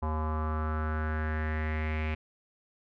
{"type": "tone with low-pass filter sweep", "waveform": "square", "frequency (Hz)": 77.8, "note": "D#2", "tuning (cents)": 0, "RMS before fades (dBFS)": -31, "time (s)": [0.02, 2.15], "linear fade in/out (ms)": 10, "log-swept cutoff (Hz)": [980, 2400], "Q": 4.9, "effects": []}